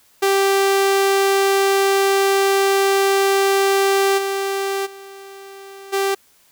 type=tone with level steps; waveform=sawtooth; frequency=392 Hz; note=G4; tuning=in tune; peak=-10 / -16 / -32 / -13 dBFS; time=0.22-6.15 s; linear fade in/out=10 ms; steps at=4.17 / 4.85 / 5.92 s; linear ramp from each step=20 ms; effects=white hiss -55 dBFS RMS until 6.51 s